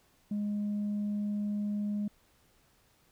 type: tone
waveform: sine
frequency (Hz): 206.8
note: G#3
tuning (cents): -7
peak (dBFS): -28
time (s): 0.31-2.08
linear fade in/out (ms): 5
effects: tanh soft clip ceiling -28 dBFS + pink hiss -67 dBFS RMS until 3.11 s